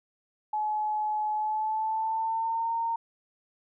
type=tone with pitch glide; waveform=sine; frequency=852 to 918.4 Hz; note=G#5 to A#5; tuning=+44 to -26 cents; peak=-26 dBFS; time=0.53-2.96 s; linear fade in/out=5 ms; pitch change=+130 cents; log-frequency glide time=1.34-2.73 s; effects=none